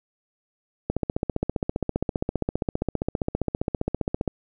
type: click train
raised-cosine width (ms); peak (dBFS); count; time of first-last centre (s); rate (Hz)
2; -10; 52; 0.9-4.277; 15.1
effects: none